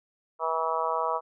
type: harmonic tone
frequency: 162.1 Hz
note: E3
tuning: 29 cents flat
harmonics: 3 / 4 / 5 / 6 / 7 / 8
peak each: -33 / -32 / -35 / -30 / -31 / -35 dBFS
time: 0.39-1.21 s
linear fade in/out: 50 ms
effects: none